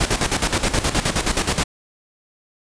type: noise with tremolo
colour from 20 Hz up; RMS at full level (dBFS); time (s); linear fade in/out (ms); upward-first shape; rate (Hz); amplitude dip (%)
pink; -18; 0-1.64; 10; square; 9.5; 70
effects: resampled to 22050 Hz